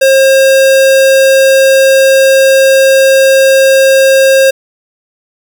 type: tone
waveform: square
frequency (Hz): 536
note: C5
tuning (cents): +42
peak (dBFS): -4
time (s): 0.01-4.51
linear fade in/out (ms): 10
effects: none